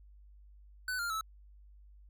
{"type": "tone with pitch steps", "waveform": "square", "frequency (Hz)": [1500, 1399.5, 1305.8], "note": ["F#6", "F6", "E6"], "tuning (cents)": [23, 3, -17], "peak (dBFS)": -34, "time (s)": [0.88, 1.21], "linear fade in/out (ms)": 2, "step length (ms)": 110, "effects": ["added 50 Hz sine -54 dBFS peak until 2.09 s"]}